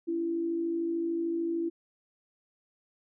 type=tone pair together; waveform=sine; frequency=282.1 / 335.5 Hz; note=C#4 / E4; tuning=+30 / +31 cents; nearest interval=minor third; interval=301 cents; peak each=-39 / -28 dBFS; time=0.07-1.7 s; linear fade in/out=20 ms; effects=none